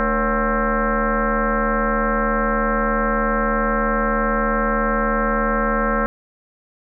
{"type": "tone with frequency modulation", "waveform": "sine", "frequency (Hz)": 554.4, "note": "C#5", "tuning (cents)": 0, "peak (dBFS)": -16, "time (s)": [0, 6.06], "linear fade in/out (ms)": 0, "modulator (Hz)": 258, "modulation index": 4.1, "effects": []}